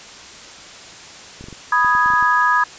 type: clicks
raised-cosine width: 3 ms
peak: -23 dBFS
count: 10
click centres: 1.41 / 1.441 / 1.485 / 1.527 / 1.847 / 1.951 / 2.06 / 2.103 / 2.137 / 2.226 s
type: chord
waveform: sine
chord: G# minor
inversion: first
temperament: equal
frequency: 987.8 / 1244.5 / 1661.2 Hz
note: B5 / D#6 / G#6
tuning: 0 / 0 / 0 cents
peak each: -17 dBFS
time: 1.72-2.64 s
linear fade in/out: 5 ms
effects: white hiss -38 dBFS RMS until 2.78 s + resampled to 16000 Hz